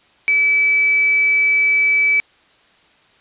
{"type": "tone with quantisation", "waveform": "sine", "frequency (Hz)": 2300, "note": "D7", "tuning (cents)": -37, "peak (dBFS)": -12, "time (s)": [0.28, 2.2], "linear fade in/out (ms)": 0, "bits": 4, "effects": ["white hiss -53 dBFS RMS until 3.2 s", "resampled to 8000 Hz"]}